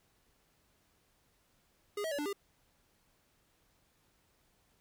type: tone with pitch steps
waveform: square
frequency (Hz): 411.4 / 642 / 571 / 294.1 / 400.4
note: G#4 / E5 / D5 / D4 / G4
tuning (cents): -16 / -46 / -49 / +3 / +37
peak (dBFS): -35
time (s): 1.97-2.33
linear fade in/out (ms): 5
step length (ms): 72
effects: pink hiss -72 dBFS RMS until 4.8 s